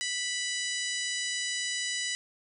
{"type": "harmonic tone", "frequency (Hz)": 987, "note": "B5", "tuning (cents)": -1, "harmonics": [2, 3, 4, 5, 6, 7, 8, 9], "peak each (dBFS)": [-35, -37, -38, -39, -40, -40, -41, -42], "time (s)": [0.01, 2.15], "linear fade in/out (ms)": 0, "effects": []}